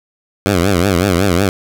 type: tone with vibrato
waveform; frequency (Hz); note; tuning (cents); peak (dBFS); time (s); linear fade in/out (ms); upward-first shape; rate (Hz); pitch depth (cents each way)
10% pulse; 92.7; F#2; +4; -3; 0.46-1.49; 0; triangle; 5.4; 200
effects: none